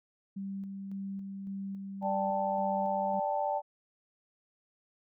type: tone with tremolo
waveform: sine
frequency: 195.7 Hz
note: G3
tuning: 3 cents flat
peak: -35 dBFS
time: 0.36-3.2 s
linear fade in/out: 10 ms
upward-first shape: square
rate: 1.8 Hz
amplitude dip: 30%
type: chord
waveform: sine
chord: D suspended fourth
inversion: none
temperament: equal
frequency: 587.3 / 784 / 880 Hz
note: D5 / G5 / A5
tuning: 0 / 0 / 0 cents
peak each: -33 dBFS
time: 2.01-3.62 s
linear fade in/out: 50 ms
effects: none